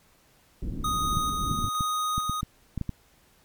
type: low-pass noise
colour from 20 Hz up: pink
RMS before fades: -32 dBFS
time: 0.62-1.69 s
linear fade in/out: 5 ms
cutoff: 310 Hz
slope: 24 dB/octave
type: tone with tremolo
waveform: square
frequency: 1245 Hz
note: D#6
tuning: 1 cent sharp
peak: -26 dBFS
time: 0.84-2.41 s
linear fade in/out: 5 ms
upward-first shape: square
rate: 1.1 Hz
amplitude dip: 25%
type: clicks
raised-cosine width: 5 ms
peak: -17 dBFS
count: 12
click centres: 1.05 / 1.171 / 1.514 / 1.589 / 1.643 / 1.808 / 2.18 / 2.296 / 2.431 / 2.777 / 2.813 / 2.893 s
effects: pink hiss -61 dBFS RMS until 3.44 s + MP3 96 kbps